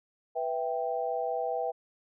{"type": "chord", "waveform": "sine", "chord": "E minor", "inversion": "second", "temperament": "equal", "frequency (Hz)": [493.9, 659.3, 784], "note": ["B4", "E5", "G5"], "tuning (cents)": [0, 0, 0], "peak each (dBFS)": -33, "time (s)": [0.35, 1.72], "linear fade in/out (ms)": 20, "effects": []}